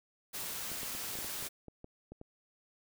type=noise; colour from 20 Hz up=white; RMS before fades=-40 dBFS; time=0.33-1.49 s; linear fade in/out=20 ms
type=clicks; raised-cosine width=2 ms; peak=-34 dBFS; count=11; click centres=0.717 / 0.832 / 0.95 / 1.154 / 1.188 / 1.246 / 1.426 / 1.683 / 1.844 / 2.12 / 2.214 s
effects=none